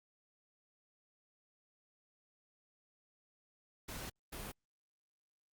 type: noise bursts at uneven times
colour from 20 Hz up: pink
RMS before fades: -45 dBFS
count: 2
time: 3.88-4.1 / 4.32-4.52 s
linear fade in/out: 10 ms
effects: Opus 48 kbps